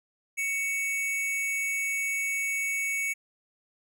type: tone pair together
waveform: square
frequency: 2231 / 2657 Hz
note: C#7 / E7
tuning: +11 / +13 cents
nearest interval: minor third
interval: 302 cents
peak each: -28 / -40 dBFS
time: 0.37-3.14 s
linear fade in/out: 20 ms
effects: none